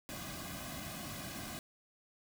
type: noise with comb filter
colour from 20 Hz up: pink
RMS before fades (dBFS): -44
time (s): 0.09-1.59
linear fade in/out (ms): 0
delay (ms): 2.2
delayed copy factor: -1
effects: none